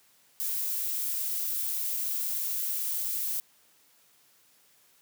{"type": "noise with dropouts", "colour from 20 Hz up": "violet", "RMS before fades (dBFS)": -31, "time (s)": [0.4, 3.4], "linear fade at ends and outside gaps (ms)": 0, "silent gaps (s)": [1.968, 1.971], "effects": ["white hiss -63 dBFS RMS until 5.01 s", "high-pass 100 Hz 12 dB/octave"]}